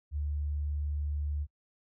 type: tone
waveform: sine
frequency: 73.42 Hz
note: D2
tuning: in tune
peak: -30 dBFS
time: 0.11-1.47 s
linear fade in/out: 50 ms
effects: noise-tail reverb RT60 0.1 s tail -26 dB re dry